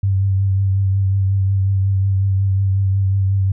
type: tone with vibrato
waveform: sine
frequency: 97 Hz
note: G2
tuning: 18 cents flat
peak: -13 dBFS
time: 0.03-3.52 s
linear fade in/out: 5 ms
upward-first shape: triangle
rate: 5.5 Hz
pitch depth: 32 cents each way
effects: none